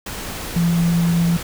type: tone in noise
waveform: sine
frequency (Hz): 170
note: F3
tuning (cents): -46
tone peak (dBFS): -14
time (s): 0.56-1.37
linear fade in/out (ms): 5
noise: pink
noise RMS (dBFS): -29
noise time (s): 0.06-1.43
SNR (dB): +12
effects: none